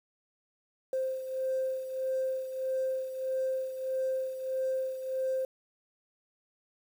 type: beating tone pair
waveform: sine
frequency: 523 / 524.6 Hz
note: C5 / C5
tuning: -1 / +4 cents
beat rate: 1.6 Hz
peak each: -30 / -36 dBFS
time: 0.93-5.45 s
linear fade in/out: 2 ms
effects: tanh soft clip ceiling -23 dBFS + 9-bit